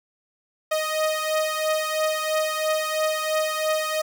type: beating tone pair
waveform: sawtooth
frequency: 622.3 / 625.3 Hz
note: D#5 / D#5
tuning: 0 / +8 cents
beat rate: 3 Hz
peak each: -20 / -23 dBFS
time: 0.71-4.02 s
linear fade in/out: 10 ms
effects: none